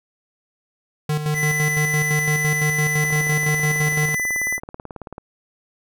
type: tone with tremolo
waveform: square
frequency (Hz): 151.2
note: D#3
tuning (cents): -49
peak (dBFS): -19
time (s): 1.09-4.15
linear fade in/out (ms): 5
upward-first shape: square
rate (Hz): 5.9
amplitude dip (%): 55
type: tone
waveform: square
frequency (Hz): 2000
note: B6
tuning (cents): +21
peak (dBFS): -21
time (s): 1.33-4.6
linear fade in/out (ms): 50
type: click train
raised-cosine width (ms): 1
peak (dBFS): -20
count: 40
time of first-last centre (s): 3.05-5.181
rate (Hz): 18.3
effects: none